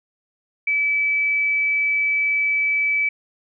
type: tone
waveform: sine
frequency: 2301 Hz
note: D7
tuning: 36 cents flat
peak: -17 dBFS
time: 0.67-3.09 s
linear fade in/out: 5 ms
effects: none